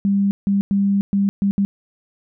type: tone bursts at uneven times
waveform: sine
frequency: 198.8 Hz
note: G3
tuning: 25 cents sharp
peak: -14 dBFS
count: 6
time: 0.05-0.31 / 0.47-0.61 / 0.71-1.01 / 1.13-1.29 / 1.42-1.51 / 1.58-1.65 s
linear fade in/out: 0 ms
effects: none